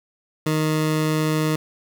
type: tone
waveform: 20% pulse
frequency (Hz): 155.56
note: D#3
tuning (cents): 0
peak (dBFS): -14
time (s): 0.46-1.56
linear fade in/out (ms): 5
effects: 9-bit